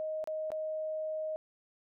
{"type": "tone with dropouts", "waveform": "sine", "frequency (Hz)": 625, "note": "D#5", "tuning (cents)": 8, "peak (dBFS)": -33, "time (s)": [0, 1.36], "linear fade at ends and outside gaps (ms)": 0, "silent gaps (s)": [[0.241, 0.274], [0.504, 0.518]], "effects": []}